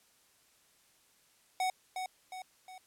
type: tone with echo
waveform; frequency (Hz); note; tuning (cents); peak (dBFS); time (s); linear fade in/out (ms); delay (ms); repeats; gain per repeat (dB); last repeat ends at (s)
square; 745; F#5; +12; -30; 1.6-1.7; 2; 360; 3; -6; 2.78
effects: white hiss -67 dBFS RMS until 2.86 s + low-pass 12000 Hz 12 dB/octave